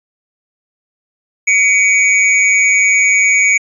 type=tone with amplitude modulation; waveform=square; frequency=2255 Hz; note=C#7; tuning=29 cents sharp; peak=-6 dBFS; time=1.47-3.58 s; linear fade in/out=10 ms; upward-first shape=sine; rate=203 Hz; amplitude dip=60%; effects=resampled to 22050 Hz